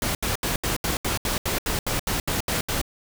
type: noise bursts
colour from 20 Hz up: pink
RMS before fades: -25 dBFS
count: 14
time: 0.02-2.815 s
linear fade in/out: 2 ms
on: 130 ms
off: 75 ms
effects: none